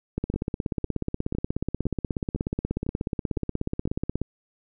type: two click trains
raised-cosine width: 3 ms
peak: -13 / -18 dBFS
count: 68 / 8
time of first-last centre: 0.18-4.216 / 0.34-3.875 s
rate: 16.6 / 1.98 Hz
effects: none